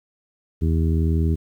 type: harmonic tone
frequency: 80.7 Hz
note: E2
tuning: 36 cents flat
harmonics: 1 / 2 / 3 / 4 / 5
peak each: -18 / -24 / -28 / -30 / -32 dBFS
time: 0.61-1.36 s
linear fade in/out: 20 ms
effects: 9-bit